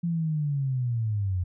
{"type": "linear sweep", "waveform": "sine", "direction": "down", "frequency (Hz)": [173.1, 87.31], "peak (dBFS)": -24, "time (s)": [0.03, 1.44], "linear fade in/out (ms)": 10, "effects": []}